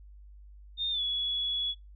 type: tone with pitch glide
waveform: sine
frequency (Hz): 3647 to 3383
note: A#7 to G#7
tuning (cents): -39 to +31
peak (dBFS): -28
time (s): 0.77-1.75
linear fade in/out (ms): 50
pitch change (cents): -130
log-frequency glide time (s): 0.91-1.02
effects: noise-tail reverb RT60 0.2 s tail -22 dB re dry + added 50 Hz sine -48 dBFS peak until 1.95 s